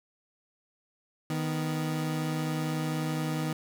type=tone pair together; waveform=30% pulse; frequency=155.56 / 246.9 Hz; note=D#3 / B3; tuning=0 / 0 cents; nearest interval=minor sixth; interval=800 cents; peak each=-27 / -33 dBFS; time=1.3-3.53 s; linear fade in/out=2 ms; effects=none